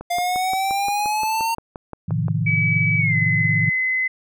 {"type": "click train", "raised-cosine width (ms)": 1, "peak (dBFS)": -18, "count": 14, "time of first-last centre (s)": [0.01, 2.283], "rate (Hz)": 5.72}
{"type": "exponential sweep", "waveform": "square", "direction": "up", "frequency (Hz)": [698.5, 920], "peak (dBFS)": -20, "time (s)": [0.1, 1.55], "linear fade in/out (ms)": 10}
{"type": "chord", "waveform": "sine", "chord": "F dominant seventh", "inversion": "first", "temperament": "just", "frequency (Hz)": [109.13, 130.96, 157.15, 174.61], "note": ["A2", "C3", "Eb3", "F3"], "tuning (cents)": [-14, 2, 18, 0], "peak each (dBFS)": [-23, -26, -22, -28], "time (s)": [2.08, 3.7], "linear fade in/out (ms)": 10}
{"type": "tone with pitch glide", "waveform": "sine", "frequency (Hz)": [2286, 2037], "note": ["D7", "C7"], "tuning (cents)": [-47, -47], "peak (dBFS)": -18, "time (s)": [2.46, 4.08], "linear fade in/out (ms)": 10, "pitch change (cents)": -200, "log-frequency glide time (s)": [2.98, 3.16]}
{"effects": []}